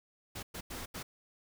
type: noise bursts at uneven times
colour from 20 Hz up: pink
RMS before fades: -42 dBFS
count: 4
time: 0.35-0.43 / 0.54-0.61 / 0.7-0.86 / 0.94-1.03 s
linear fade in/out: 10 ms
effects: none

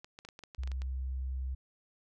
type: clicks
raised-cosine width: 0.2 ms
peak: -30 dBFS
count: 11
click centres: 0.045 / 0.189 / 0.25 / 0.288 / 0.391 / 0.437 / 0.548 / 0.635 / 0.675 / 0.717 / 0.819 s
type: tone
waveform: sine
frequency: 65.1 Hz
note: C2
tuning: 8 cents flat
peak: -33 dBFS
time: 0.58-1.55 s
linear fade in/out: 10 ms
effects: none

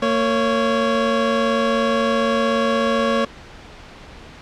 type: tone pair together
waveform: 25% pulse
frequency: 229.2 / 554.4 Hz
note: A#3 / C#5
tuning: -29 / 0 cents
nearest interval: octave + minor third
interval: 1529 cents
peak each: -16 / -15 dBFS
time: 0.02-3.25 s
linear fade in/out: 5 ms
effects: pink hiss -40 dBFS RMS until 4.41 s + low-pass 4000 Hz 12 dB/octave

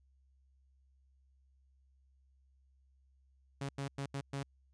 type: tone bursts at uneven times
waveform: sawtooth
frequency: 138.59 Hz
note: C#3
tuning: in tune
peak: -33 dBFS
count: 5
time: 3.61-3.69 / 3.78-3.88 / 3.98-4.06 / 4.14-4.21 / 4.33-4.43 s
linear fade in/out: 5 ms
effects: added 66 Hz sine -66 dBFS peak until 4.73 s + resampled to 22050 Hz

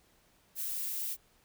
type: noise with high-pass filter sweep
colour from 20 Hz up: violet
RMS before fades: -36 dBFS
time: 0.55-1.17 s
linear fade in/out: 50 ms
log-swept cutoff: 1300 to 2200 Hz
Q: 1.3
effects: pink hiss -67 dBFS RMS until 1.44 s

